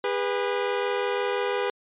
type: tone pair together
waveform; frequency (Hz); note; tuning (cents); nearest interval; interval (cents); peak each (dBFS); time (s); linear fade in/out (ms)
sawtooth; 405.5 / 491.3; G#4 / B4; -41 / -9; minor third; 332; -23; 0.04-1.7; 2
effects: resampled to 8000 Hz